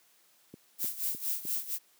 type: click train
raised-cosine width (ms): 3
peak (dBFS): -29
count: 4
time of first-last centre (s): 0.54-1.452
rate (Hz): 3.29
type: noise with tremolo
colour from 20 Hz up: violet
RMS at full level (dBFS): -31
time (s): 0.78-1.79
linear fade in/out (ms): 50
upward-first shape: sine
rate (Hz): 4.3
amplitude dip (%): 80
effects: white hiss -65 dBFS RMS until 1.99 s + high-pass 200 Hz 12 dB/octave